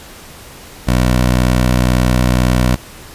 15% pulse tone, 62 Hz, B1, 7 cents sharp, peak -4 dBFS, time 0.87-2.76 s, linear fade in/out 10 ms, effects pink hiss -36 dBFS RMS until 3.14 s + resampled to 32000 Hz

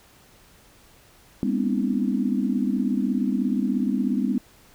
sine tone cluster, 201.6 / 241.7 / 258.4 / 287.5 / 321.2 Hz, G3 / B3 / C4 / D4 / E4, +49 / -37 / -21 / -37 / -45 cents, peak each -25 / -26 / -26 / -31 / -33 dBFS, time 1.43-4.38 s, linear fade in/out 0 ms, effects pink hiss -54 dBFS RMS until 4.74 s

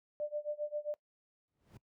sine tone with tremolo, 595 Hz, D5, 22 cents sharp, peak -32 dBFS, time 0.2-0.94 s, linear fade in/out 0 ms, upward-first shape sine, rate 7.5 Hz, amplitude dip 95%
brown noise with exponential growth, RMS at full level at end -49 dBFS, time 1.48-1.77 s, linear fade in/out 1 ms, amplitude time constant 62 ms
effects noise-tail reverb RT60 0.1 s tail -21 dB re dry + high-pass 80 Hz 12 dB/octave

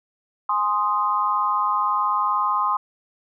sine chord, Ab major, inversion none, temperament equal, 830.6 / 1046.5 / 1244.5 Hz, Ab5 / C6 / Eb6, 0 / 0 / 0 cents, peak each -27 / -21 / -23 dBFS, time 0.49-2.77 s, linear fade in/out 5 ms, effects none

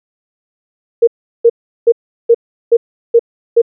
sine tone bursts, 466.2 Hz, A#4, in tune, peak -3 dBFS, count 7, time 1.02-3.618 s, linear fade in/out 10 ms, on 54 ms, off 370 ms, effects none

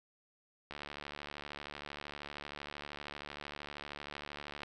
click train, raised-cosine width 0.3 ms, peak -27 dBFS, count 287, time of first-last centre 0.71-4.633 s, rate 72.9 Hz, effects none

